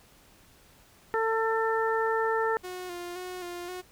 harmonic tone, 447.3 Hz, A4, 28 cents sharp, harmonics 1 / 2 / 3 / 4, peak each -27 / -30 / -32 / -33 dBFS, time 1.14-2.57 s, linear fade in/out 0 ms
sawtooth tone with vibrato, 357.6 Hz, F4, 41 cents sharp, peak -32 dBFS, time 2.63-3.82 s, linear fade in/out 20 ms, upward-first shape square, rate 1.9 Hz, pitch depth 33 cents each way
effects pink hiss -58 dBFS RMS until 3.91 s

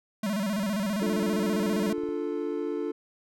square tone with vibrato, 203.3 Hz, G#3, 37 cents flat, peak -27 dBFS, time 0.23-1.93 s, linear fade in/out 5 ms, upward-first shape square, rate 15 Hz, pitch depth 110 cents each way
click train, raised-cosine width 2 ms, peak -34 dBFS, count 30, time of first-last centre 0.53-2.089 s, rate 18.6 Hz
triangle chord, D minor, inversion none, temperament equal, 293.7 / 349.2 / 440 Hz, D4 / F4 / A4, 0 / 0 / 0 cents, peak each -31 / -31 / -30 dBFS, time 1.01-2.92 s, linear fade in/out 10 ms
effects none

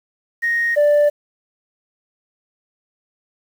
sine tone pair in turn, 1866 / 587.8 Hz, A#6 / D5, +1 / +1 cents, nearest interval octave + minor sixth, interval 2000 cents, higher first, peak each -15 / -8 dBFS, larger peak second, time 0.42-0.76 / 0.76-1.1 s, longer neither, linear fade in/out 20 ms, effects tanh soft clip ceiling -10 dBFS + 7-bit

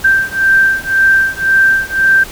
sine beating tone pair, 1568 / 1569.9 Hz, G6 / G6, 0 / +2 cents, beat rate 1.9 Hz, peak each -11 dBFS, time 0.04-2.24 s, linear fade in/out 10 ms, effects pink hiss -30 dBFS RMS until 2.31 s

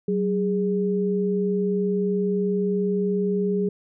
sine tone pair together, 188.5 / 411.6 Hz, F#3 / G#4, +32 / -16 cents, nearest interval octave + major second, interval 1352 cents, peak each -23 dBFS, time 0.08-3.69 s, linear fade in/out 5 ms, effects none

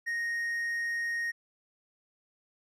triangle tone, 1864.7 Hz, A#6, in tune, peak -28 dBFS, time 0.06-1.32 s, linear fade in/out 20 ms, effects resampled to 32000 Hz

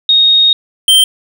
sine / square tone pair in turn, 3729 / 3136 Hz, A#7 / G7, 0 / 0 cents, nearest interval minor third, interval 300 cents, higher first, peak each -5 dBFS, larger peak neither, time 0.09-0.53 / 0.88-1.04 s, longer first, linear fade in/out 2 ms, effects none

